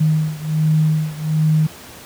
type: beating tone pair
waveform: sine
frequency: 155.2 / 156.5 Hz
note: D#3 / D#3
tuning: -4 / +10 cents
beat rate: 1.3 Hz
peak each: -16 / -18 dBFS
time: 0-1.67 s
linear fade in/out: 10 ms
effects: pink hiss -38 dBFS RMS until 2.05 s + high-pass 80 Hz 12 dB/octave